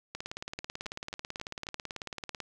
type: two click trains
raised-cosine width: 0.2 ms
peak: -20 / -23 dBFS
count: 42 / 5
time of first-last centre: 0.15-2.403 / 0.59-1.668 s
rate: 18.2 / 3.71 Hz
effects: none